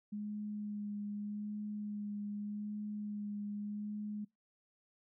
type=tone with vibrato; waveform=sine; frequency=207.7 Hz; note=G#3; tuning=in tune; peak=-38 dBFS; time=0.12-4.25 s; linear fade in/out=10 ms; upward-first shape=sine; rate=0.83 Hz; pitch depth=16 cents each way; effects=noise-tail reverb RT60 0.2 s tail -25 dB re dry